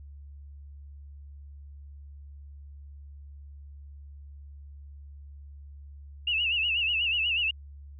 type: tone with vibrato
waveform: sine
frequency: 2756 Hz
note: F7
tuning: 24 cents flat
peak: -24 dBFS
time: 6.27-7.51 s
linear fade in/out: 5 ms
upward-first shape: sine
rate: 8.2 Hz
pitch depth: 110 cents each way
effects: added 71 Hz sine -43 dBFS peak until 7.99 s